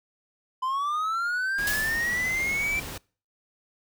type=linear sweep; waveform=triangle; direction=up; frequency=1015 to 2350 Hz; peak=-23 dBFS; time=0.62-2.8 s; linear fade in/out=10 ms
type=noise; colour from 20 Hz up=pink; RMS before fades=-37 dBFS; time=1.58-2.98 s; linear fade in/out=5 ms
type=noise with exponential decay; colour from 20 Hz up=white; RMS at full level=-28 dBFS; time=1.67-2.41 s; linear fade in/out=1 ms; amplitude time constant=160 ms
effects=noise-tail reverb RT60 0.4 s tail -25 dB re dry